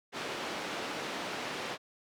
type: band-pass noise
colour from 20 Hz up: pink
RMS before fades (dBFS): -38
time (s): 0.12-1.78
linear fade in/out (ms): 50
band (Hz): 300 to 4200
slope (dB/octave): 12
effects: none